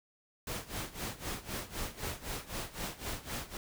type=noise with tremolo; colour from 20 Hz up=pink; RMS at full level=-37 dBFS; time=0.47-3.57 s; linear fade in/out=2 ms; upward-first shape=sine; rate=3.9 Hz; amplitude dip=85%; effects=none